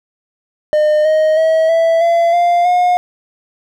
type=tone with pitch steps; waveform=triangle; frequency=607 / 624.1 / 641.6 / 659.6 / 678.2 / 697.3 / 716.9 Hz; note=D#5 / D#5 / E5 / E5 / E5 / F5 / F5; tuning=-43 / +5 / -47 / +1 / +49 / -3 / +45 cents; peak=-7 dBFS; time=0.73-2.97 s; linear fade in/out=0 ms; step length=320 ms; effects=none